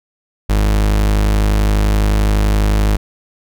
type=tone; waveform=40% pulse; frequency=51.7 Hz; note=G#1; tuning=7 cents flat; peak=-10 dBFS; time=0.49-2.97 s; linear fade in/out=10 ms; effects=none